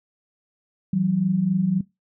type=tone pair together; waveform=sine; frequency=164.81 / 188.59 Hz; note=E3 / F#3; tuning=0 / +33 cents; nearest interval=major second; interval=233 cents; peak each=-25 / -19 dBFS; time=0.93-1.81 s; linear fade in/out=5 ms; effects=noise-tail reverb RT60 0.2 s tail -20 dB re dry